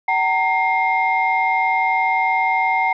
sine tone cluster, 760 / 923 / 2120 Hz, F#5 / A#5 / C7, +46 / -17 / +22 cents, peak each -19 dBFS, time 0.08-2.93 s, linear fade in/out 5 ms, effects tanh soft clip ceiling -7 dBFS

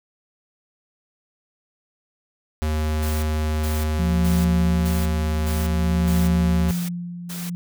square tone, 77.2 Hz, D#2, 13 cents flat, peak -21 dBFS, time 2.62-6.71 s, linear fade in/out 0 ms
white noise bursts, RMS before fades -35 dBFS, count 8, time 3.02-7.5 s, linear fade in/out 10 ms, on 210 ms, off 400 ms
sine tone with tremolo, 174.61 Hz, F3, in tune, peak -17 dBFS, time 3.99-7.55 s, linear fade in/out 0 ms, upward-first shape sine, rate 0.54 Hz, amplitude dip 80%
effects none

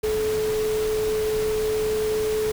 sine tone in noise, 431.7 Hz, A4, 33 cents flat, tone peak -21 dBFS, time 0.03-2.52 s, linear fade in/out 10 ms, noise pink, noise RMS -33 dBFS, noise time 0.03-2.52 s, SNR +9 dB, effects none

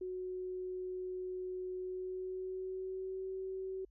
sine tone with pitch glide, 368.2 to 379.2 Hz, F#4 to F#4, -8 to +43 cents, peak -38 dBFS, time 0.01-3.85 s, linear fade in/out 5 ms, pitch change +51 cents, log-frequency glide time 1.78-3.27 s, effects added 50 Hz sine -64 dBFS peak until 3.9 s

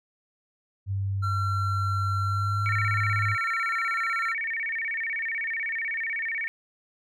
sine tone with pitch glide, 98 to 103.29 Hz, G2 to G#2, 0 to -9 cents, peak -25 dBFS, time 0.86-3.37 s, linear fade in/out 50 ms, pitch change +91 cents, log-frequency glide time 2.2-2.73 s
triangle tone, 1360 Hz, F6, 46 cents flat, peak -26 dBFS, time 1.22-4.34 s, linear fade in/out 20 ms
sine tone with vibrato, 2025 Hz, B6, 43 cents sharp, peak -27 dBFS, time 2.66-6.48 s, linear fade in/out 0 ms, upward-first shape square, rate 16 Hz, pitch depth 190 cents each way
effects none

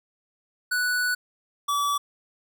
square tone pair in turn, 1480 / 1149.2 Hz, F#6 / D6, 0 / -38 cents, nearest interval major third, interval 438 cents, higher first, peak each -23 dBFS, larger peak neither, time 0.71-1.15 / 1.68-1.98 s, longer first, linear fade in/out 10 ms, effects none

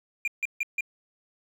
triangle tone bursts, 2400 Hz, D7, 37 cents sharp, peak -23 dBFS, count 4, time 0.25-0.808 s, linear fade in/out 2 ms, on 27 ms, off 150 ms, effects 10-bit

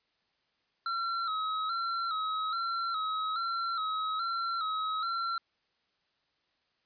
square tone with vibrato, 1318.5 Hz, E6, in tune, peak -31 dBFS, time 0.86-5.38 s, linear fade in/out 2 ms, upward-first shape square, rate 1.2 Hz, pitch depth 55 cents each way, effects white hiss -75 dBFS RMS until 6.85 s + resampled to 11025 Hz

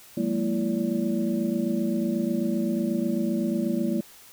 sine tone cluster, 178.1 / 204.7 / 232.7 / 334.2 / 574 Hz, F3 / G#3 / A#3 / E4 / D5, +34 / -25 / -3 / +24 / -40 cents, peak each -33 / -28 / -27 / -29 / -35 dBFS, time 0.17-4.01 s, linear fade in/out 5 ms, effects white hiss -50 dBFS RMS until 4.32 s

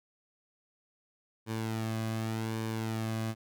sawtooth tone with flanger, 111.5 Hz, A2, 23 cents sharp, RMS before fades -34 dBFS, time 1.46-3.35 s, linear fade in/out 50 ms, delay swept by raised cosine 1.5 to 2.2 ms, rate 0.86 Hz, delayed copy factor -0.55, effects none

